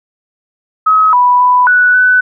sine tone with pitch steps, 1276 / 986 / 993 / 1478 / 1500 Hz, D#6 / B5 / B5 / F#6 / F#6, +43 / -3 / +9 / -2 / +23 cents, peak -5 dBFS, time 0.86-2.21 s, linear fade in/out 10 ms, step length 270 ms, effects none

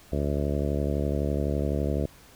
harmonic tone, 71.9 Hz, D2, 36 cents flat, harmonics 1 / 2 / 3 / 4 / 5 / 6 / 7 / 8 / 9, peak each -28 / -31 / -33 / -34 / -35 / -36 / -36 / -37 / -38 dBFS, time 0.12-2.06 s, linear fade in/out 5 ms, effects pink hiss -53 dBFS RMS until 2.35 s

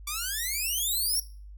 5% pulse exponential sweep, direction up, 1144 to 5700 Hz, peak -19 dBFS, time 0.07-1.2 s, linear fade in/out 5 ms, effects noise-tail reverb RT60 0.4 s tail -18 dB re dry + added 50 Hz sine -42 dBFS peak until 1.57 s

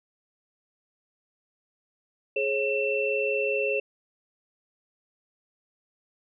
sine tone cluster, 419 / 544 / 2686 Hz, G#4 / C#5 / E7, +15 / -33 / +32 cents, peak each -28 dBFS, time 2.36-3.8 s, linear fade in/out 5 ms, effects none

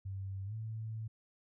sine tone with pitch glide, 96.8 to 110.55 Hz, G2 to A2, -21 to +9 cents, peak -38 dBFS, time 0.05-1.08 s, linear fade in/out 10 ms, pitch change +230 cents, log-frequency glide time 0.45-0.54 s, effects none

